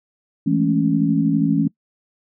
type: chord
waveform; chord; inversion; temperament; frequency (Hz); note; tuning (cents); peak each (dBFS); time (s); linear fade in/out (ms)
sine; A major seventh; second; equal; 164.81 / 207.7 / 220 / 277.2; E3 / G#3 / A3 / C#4; 0 / 0 / 0 / 0; -20 / -23 / -22 / -18; 0.46-1.68; 10
effects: noise-tail reverb RT60 0.1 s tail -23 dB re dry